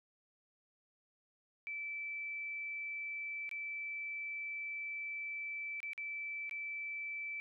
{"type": "tone with dropouts", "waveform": "sine", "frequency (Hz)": 2320, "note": "D7", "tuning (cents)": -22, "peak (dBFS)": -39, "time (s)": [1.67, 7.4], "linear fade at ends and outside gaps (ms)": 0, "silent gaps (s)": [[3.492, 3.513], [5.803, 5.83], [5.933, 5.978], [6.495, 6.511]], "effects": []}